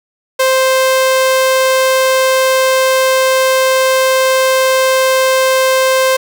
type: tone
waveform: sawtooth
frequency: 523.3 Hz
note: C5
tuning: in tune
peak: -5 dBFS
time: 0.39-6.17 s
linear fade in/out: 10 ms
effects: none